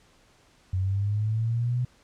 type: linear sweep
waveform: sine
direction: up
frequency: 91.7 to 125.6 Hz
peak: -23 dBFS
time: 0.73-1.85 s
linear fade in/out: 5 ms
effects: pink hiss -60 dBFS RMS until 2.03 s + low-pass 8000 Hz 12 dB/octave